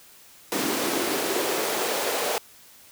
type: noise with high-pass filter sweep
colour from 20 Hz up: pink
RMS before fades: -26 dBFS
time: 0.52-2.38 s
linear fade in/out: 0 ms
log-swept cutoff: 280 to 530 Hz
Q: 2.4
effects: white hiss -51 dBFS RMS until 2.91 s